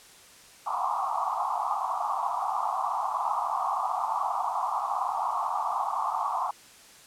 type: band-pass noise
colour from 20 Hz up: white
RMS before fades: -29 dBFS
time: 0.66-6.51 s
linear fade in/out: 5 ms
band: 700 to 1200 Hz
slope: 96 dB/octave
effects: white hiss -52 dBFS RMS until 7.06 s + low-pass 10000 Hz 12 dB/octave